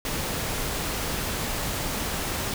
pink noise, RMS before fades -29 dBFS, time 0.05-2.54 s, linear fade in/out 2 ms, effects none

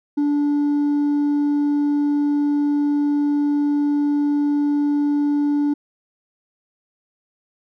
triangle tone with hard clipping, 290.7 Hz, D4, 18 cents flat, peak -15 dBFS, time 0.17-5.74 s, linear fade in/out 10 ms, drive 1 dB, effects none

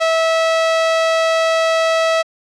sawtooth tone, 651 Hz, E5, 22 cents flat, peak -9 dBFS, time 0-2.23 s, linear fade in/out 20 ms, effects low-pass 5000 Hz 12 dB/octave

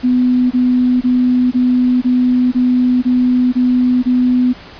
sine tone bursts, 250 Hz, B3, 21 cents sharp, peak -9 dBFS, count 9, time 0.03-4.534 s, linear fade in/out 20 ms, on 480 ms, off 23 ms, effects pink hiss -36 dBFS RMS until 4.79 s + resampled to 11025 Hz

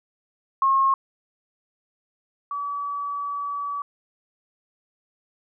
sine tone pair in turn, 1080 / 1144.2 Hz, C#6 / D6, -45 / -45 cents, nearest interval minor second, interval 100 cents, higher second, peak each -16 / -26 dBFS, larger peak first, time 0.62-0.94 / 2.51-3.82 s, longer second, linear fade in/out 2 ms, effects none

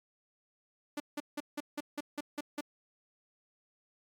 sawtooth tone bursts, 293.7 Hz, D4, in tune, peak -31 dBFS, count 9, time 0.97-2.609 s, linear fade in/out 5 ms, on 31 ms, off 170 ms, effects AAC 64 kbps

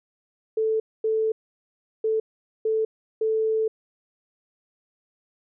sine tone bursts at uneven times, 440 Hz, A4, in tune, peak -20 dBFS, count 5, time 0.57-0.8 / 1.04-1.32 / 2.04-2.2 / 2.65-2.85 / 3.21-3.68 s, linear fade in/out 5 ms, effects none

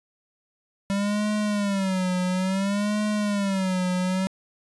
square tone with vibrato, 196 Hz, G3, in tune, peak -23 dBFS, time 0.9-4.27 s, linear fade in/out 0 ms, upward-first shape sine, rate 0.58 Hz, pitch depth 130 cents each way, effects resampled to 24000 Hz

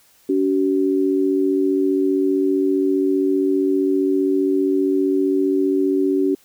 sine tone pair together, 284.3 / 379.5 Hz, C#4 / F#4, +44 / +44 cents, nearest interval perfect fourth, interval 500 cents, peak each -18 / -18 dBFS, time 0.29-6.35 s, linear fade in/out 5 ms, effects white hiss -55 dBFS RMS until 6.44 s

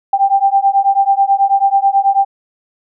sine beating tone pair, 784 / 793.2 Hz, G5 / G5, 0 / +20 cents, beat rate 9.2 Hz, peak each -12 dBFS, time 0.13-2.25 s, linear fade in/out 5 ms, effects none

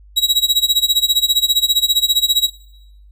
40% pulse tone with tremolo, 3858 Hz, B7, 41 cents flat, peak -8 dBFS, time 0.16-2.5 s, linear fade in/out 20 ms, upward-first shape sine, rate 15 Hz, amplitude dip 90%, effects noise-tail reverb RT60 0.9 s tail -21 dB re dry + added 50 Hz sine -41 dBFS peak until 3.11 s

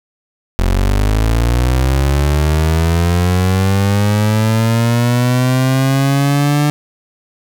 30% pulse linear sweep, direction up, 43.65 to 148.4 Hz, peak -8 dBFS, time 0.59-6.7 s, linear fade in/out 0 ms, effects none

